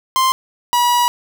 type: tone pair in turn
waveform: 45% pulse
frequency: 1046.5 / 968.9 Hz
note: C6 / B5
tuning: 0 / -33 cents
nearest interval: minor second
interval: 133 cents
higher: first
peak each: -12 dBFS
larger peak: neither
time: 0.16-0.32 / 0.73-1.08 s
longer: second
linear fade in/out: 0 ms
effects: 7-bit